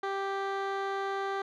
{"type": "tone with low-pass filter", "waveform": "15% pulse", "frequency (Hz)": 392.1, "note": "G4", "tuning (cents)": 0, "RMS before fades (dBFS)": -33, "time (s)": [0.03, 1.42], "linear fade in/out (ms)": 5, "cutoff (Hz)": 2800, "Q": 0.63, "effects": []}